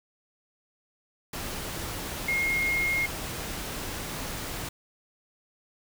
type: tone in noise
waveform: sine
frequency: 2144 Hz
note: C7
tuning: 42 cents sharp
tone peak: -24 dBFS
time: 2.28-3.06 s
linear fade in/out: 5 ms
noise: pink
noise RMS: -35 dBFS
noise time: 1.33-4.69 s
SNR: +8 dB
effects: none